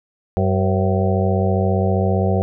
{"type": "harmonic tone with a mistuned harmonic", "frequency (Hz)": 95.1, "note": "F#2", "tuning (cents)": 48, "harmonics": [1, 2, 4, 5, 6, 7, 8], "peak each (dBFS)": [-18, -21, -24, -25, -26, -26, -27], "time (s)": [0.37, 2.42], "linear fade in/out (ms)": 0, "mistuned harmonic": 6, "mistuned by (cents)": -70, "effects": []}